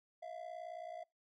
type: ring-modulated tone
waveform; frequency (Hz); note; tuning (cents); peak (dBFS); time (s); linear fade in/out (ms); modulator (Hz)
triangle; 674; E5; +38; -39; 0.22-1.04; 10; 29.5
effects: noise-tail reverb RT60 0.2 s tail -25 dB re dry + MP3 48 kbps

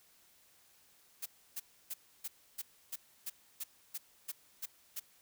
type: noise bursts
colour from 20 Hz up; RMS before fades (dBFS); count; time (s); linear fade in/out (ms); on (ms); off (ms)
blue; -40; 12; 1.22-5; 10; 40; 300
effects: white hiss -66 dBFS RMS until 5.21 s

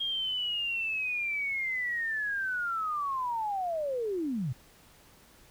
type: linear sweep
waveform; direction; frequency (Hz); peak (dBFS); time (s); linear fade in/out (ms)
sine; down; 3246 to 110; -29; 0-4.53; 10
effects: pink hiss -58 dBFS RMS until 5.5 s

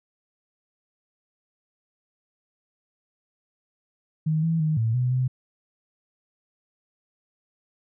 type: tone with pitch steps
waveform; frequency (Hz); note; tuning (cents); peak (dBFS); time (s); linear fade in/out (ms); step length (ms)
sine; 156.7 / 163.8 / 155.5 / 112.7 / 125.2 / 128; D#3 / E3 / D#3 / A2 / B2 / C3; +13 / -11 / -1 / +42 / +24 / -38; -20; 4.26-5.28; 10; 170
effects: none

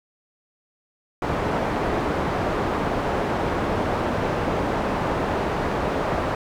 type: low-pass noise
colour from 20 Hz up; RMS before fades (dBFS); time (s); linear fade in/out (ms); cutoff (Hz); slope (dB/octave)
white; -24; 1.22-6.35; 2; 830; 12
effects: none

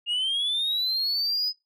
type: linear sweep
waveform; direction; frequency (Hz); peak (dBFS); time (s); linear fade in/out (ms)
sine; up; 2816 to 5050; -21; 0.06-1.53; 50
effects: noise-tail reverb RT60 0.2 s tail -24 dB re dry + tanh soft clip ceiling -22 dBFS

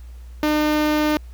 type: tone with notch filter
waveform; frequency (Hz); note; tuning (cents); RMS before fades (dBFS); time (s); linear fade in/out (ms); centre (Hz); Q
sawtooth; 302.7; D#4; -48; -19; 0.43-1.17; 0; 8500; 0.82
effects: added 60 Hz sine -35 dBFS peak until 1.33 s + pink hiss -56 dBFS RMS until 1.33 s

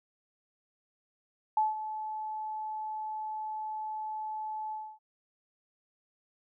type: tone with ADSR envelope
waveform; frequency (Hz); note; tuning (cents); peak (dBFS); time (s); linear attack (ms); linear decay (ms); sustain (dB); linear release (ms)
sine; 864; A5; -32; -22; 1.57-4.99; 3; 170; -12; 270
effects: none

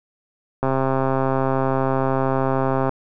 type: click train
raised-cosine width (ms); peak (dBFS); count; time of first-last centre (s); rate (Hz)
1; -7; 302; 0.63-2.893; 133
effects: none

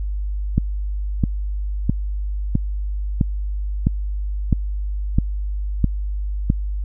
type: click train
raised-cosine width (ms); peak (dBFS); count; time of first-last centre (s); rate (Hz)
5; -3; 10; 0.58-6.501; 1.52
effects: added 50 Hz sine -21 dBFS peak until 6.84 s

